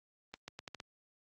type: accelerating click train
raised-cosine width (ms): 0.2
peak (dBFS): -26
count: 6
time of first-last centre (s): 0.34-0.802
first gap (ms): 140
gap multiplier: 0.79
effects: high-pass 80 Hz 12 dB/octave + Opus 32 kbps